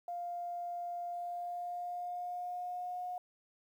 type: tone with pitch glide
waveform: sine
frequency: 700 to 721.8 Hz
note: F5 to F#5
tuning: +4 to -43 cents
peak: -37 dBFS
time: 0.08-3.18 s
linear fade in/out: 2 ms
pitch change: +53 cents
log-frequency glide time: 1.12-3.03 s
effects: 11-bit